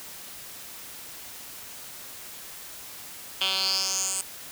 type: tone with band-pass filter sweep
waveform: 10% pulse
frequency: 190.6 Hz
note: G3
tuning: 48 cents flat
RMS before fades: -27 dBFS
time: 3.41-4.21 s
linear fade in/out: 2 ms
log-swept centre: 3300 to 8500 Hz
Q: 5.5
effects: white hiss -42 dBFS RMS until 4.51 s